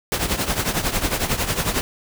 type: noise with tremolo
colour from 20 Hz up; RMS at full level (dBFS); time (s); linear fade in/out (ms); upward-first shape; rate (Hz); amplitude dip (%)
pink; -19; 0.12-1.81; 0; triangle; 11; 80
effects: none